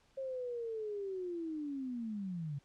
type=linear sweep; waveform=sine; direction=down; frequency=541 to 135.9 Hz; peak=-37 dBFS; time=0.17-2.59 s; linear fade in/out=10 ms; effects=pink hiss -70 dBFS RMS until 2.64 s + low-pass 7000 Hz 12 dB/octave